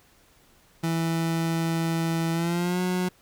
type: tone with pitch glide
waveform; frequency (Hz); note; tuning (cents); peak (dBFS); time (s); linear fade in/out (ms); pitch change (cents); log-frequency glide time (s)
30% pulse; 164.81 to 181.81; E3 to F#3; 0 to -30; -21; 0.83-3.09; 10; +170; 2.32-2.81
effects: pink hiss -59 dBFS RMS until 3.21 s